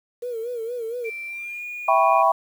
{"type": "tone with vibrato", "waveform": "sine", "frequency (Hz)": 469.7, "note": "A#4", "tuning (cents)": 13, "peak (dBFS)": -26, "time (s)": [0.22, 1.1], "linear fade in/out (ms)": 10, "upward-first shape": "sine", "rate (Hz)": 4.3, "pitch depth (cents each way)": 96}
{"type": "tone with pitch glide", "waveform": "sine", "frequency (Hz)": [2349, 2440], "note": ["D7", "D#7"], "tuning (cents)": [0, -34], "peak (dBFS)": -30, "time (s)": [1.04, 2.23], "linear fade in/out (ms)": 20, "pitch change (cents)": 66, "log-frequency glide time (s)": [1.26, 1.64]}
{"type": "chord", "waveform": "sine", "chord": "C# half-diminished seventh", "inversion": "first", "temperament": "equal", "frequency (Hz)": [659.3, 784, 987.8, 1108.7], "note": ["E5", "G5", "B5", "C#6"], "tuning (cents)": [0, 0, 0, 0], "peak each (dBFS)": -20, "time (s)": [1.88, 2.32], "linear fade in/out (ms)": 5}
{"effects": ["8-bit"]}